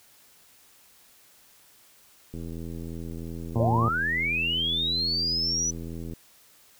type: click train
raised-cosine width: 3 ms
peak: -25 dBFS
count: 316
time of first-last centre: 2.34-6.135 s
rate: 83 Hz
type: harmonic tone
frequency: 115.3 Hz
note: A#2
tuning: 19 cents flat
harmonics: 1 / 2 / 3 / 4 / 5 / 6 / 7 / 8 / 9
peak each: -23 / -29 / -33 / -35 / -37 / -39 / -40 / -41 / -42 dBFS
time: 3.55-3.89 s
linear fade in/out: 10 ms
type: linear sweep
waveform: sine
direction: up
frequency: 508 to 5980 Hz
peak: -24 dBFS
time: 3.59-5.71 s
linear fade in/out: 10 ms
effects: white hiss -57 dBFS RMS until 6.79 s